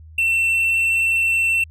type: tone with vibrato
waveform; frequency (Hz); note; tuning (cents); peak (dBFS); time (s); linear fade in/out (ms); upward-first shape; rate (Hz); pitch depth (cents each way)
triangle; 2694; E7; +37; -14; 0.18-1.64; 5; triangle; 19; 8
effects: added 79 Hz sine -39 dBFS peak until 1.7 s